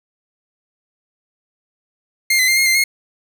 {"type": "tone with pitch steps", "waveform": "sawtooth", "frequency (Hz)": [2116, 2032, 2102, 2144, 2087, 2152], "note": ["C7", "B6", "C7", "C7", "C7", "C7"], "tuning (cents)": [19, 49, 7, 42, -5, 48], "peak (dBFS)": -9, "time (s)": [2.3, 2.84], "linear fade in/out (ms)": 5, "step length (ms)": 90, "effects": []}